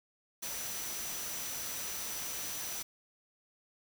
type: tone in noise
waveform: sine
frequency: 5920 Hz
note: F#8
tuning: in tune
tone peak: -43 dBFS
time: 0.42-2.83 s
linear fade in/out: 10 ms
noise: white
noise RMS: -40 dBFS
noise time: 0.42-2.83 s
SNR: -6 dB
effects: none